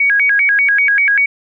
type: tone with vibrato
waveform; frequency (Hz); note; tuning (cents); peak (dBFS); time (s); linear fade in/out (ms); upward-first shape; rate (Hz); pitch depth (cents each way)
sine; 1924; B6; -46; -9; 0-1.26; 5; square; 5.1; 270
effects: none